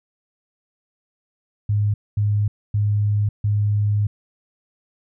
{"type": "tone bursts at uneven times", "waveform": "sine", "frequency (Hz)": 103.83, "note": "G#2", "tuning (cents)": 0, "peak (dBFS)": -16, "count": 4, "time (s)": [[1.69, 1.94], [2.17, 2.48], [2.74, 3.29], [3.44, 4.07]], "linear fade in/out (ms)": 5, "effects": []}